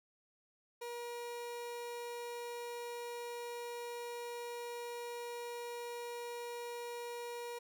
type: tone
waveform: 30% pulse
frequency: 477.4 Hz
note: A#4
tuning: 41 cents sharp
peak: -39 dBFS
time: 0.81-7.59 s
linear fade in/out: 10 ms
effects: none